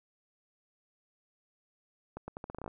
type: accelerating click train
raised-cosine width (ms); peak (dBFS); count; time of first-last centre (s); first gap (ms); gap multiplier
1; -26; 11; 2.17-2.679; 110; 0.81
effects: none